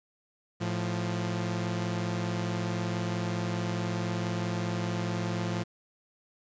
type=tone pair together; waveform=sawtooth; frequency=110 / 174.61 Hz; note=A2 / F3; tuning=0 / 0 cents; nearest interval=minor sixth; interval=800 cents; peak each=-28 dBFS; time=0.6-5.64 s; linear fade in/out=20 ms; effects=resampled to 16000 Hz + 10-bit